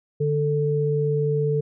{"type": "tone pair together", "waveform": "sine", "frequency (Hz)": [147.4, 441.7], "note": ["D3", "A4"], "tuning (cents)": [7, 7], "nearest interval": "octave + perfect fifth", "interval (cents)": 1900, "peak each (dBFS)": -22, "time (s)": [0.2, 1.61], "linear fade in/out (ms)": 10, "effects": []}